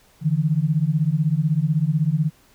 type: beating tone pair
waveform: sine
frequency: 146.83 / 162.83 Hz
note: D3 / E3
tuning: 0 / -21 cents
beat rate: 16 Hz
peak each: -20 dBFS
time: 0.21-2.31 s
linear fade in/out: 50 ms
effects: pink hiss -56 dBFS RMS until 2.54 s